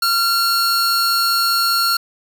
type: tone pair together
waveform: 45% pulse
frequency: 1375 / 4365 Hz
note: F6 / C#8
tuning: -27 / -28 cents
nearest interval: octave + minor sixth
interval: 1999 cents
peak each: -17 dBFS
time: 0.02-1.97 s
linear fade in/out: 5 ms
effects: none